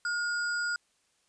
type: tone with sample-and-hold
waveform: sine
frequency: 1429 Hz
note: F6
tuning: 39 cents sharp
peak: -28 dBFS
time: 0.05-0.76 s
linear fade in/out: 2 ms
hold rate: 6300 Hz
effects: white hiss -71 dBFS RMS until 1.28 s + resampled to 22050 Hz